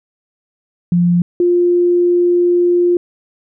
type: tone pair in turn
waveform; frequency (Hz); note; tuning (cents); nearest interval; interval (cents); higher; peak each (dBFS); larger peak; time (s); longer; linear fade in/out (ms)
sine; 174.61 / 351.4; F3 / F4; 0 / +11; octave; 1211; second; -9; neither; 0.92-1.22 / 1.4-2.97; second; 2
effects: none